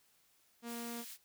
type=tone; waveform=sawtooth; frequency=235.1 Hz; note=A#3; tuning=15 cents sharp; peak=-38 dBFS; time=0.62-1.05 s; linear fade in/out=50 ms
type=high-pass noise; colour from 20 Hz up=white; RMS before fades=-49 dBFS; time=0.66-1.18 s; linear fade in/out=50 ms; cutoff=2100 Hz; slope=12 dB/octave
effects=white hiss -71 dBFS RMS until 1.24 s